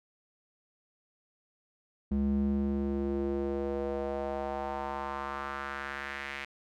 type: tone with band-pass filter sweep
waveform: square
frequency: 69.3 Hz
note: C#2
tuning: in tune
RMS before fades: -33 dBFS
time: 2.11-6.45 s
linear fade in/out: 5 ms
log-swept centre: 180 to 2200 Hz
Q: 2.5
effects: none